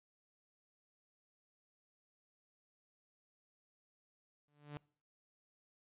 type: tone with exponential growth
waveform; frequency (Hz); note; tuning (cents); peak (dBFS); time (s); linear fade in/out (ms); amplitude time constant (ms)
sawtooth; 146.83; D3; 0; -37; 4.48-4.77; 0; 62
effects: noise-tail reverb RT60 0.5 s tail -25 dB re dry + resampled to 8000 Hz